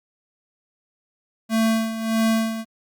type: tone with tremolo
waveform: square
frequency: 223.6 Hz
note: A3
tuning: 28 cents sharp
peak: -17 dBFS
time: 1.49-2.65 s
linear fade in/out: 50 ms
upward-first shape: sine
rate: 1.6 Hz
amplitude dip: 70%
effects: Opus 48 kbps